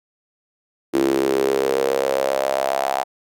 sawtooth tone with high-pass filter sweep, 67.4 Hz, C#2, 48 cents flat, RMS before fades -20 dBFS, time 0.93-3.04 s, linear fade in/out 20 ms, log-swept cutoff 330 to 750 Hz, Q 6, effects none

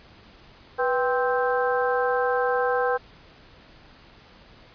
harmonic tone with a mistuned harmonic, 261.3 Hz, C4, 2 cents flat, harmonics 2 / 3 / 4 / 5 / 6, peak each -23 / -27 / -30 / -32 / -29 dBFS, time 0.78-2.98 s, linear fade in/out 20 ms, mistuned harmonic 2, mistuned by -100 cents, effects pink hiss -51 dBFS RMS until 4.74 s + resampled to 11025 Hz

